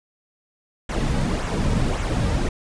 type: noise with flanger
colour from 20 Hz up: brown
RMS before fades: -22 dBFS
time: 0.89-2.49 s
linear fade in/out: 5 ms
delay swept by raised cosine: 0.2 to 2.9 ms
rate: 1.8 Hz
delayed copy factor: -0.55
effects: resampled to 22050 Hz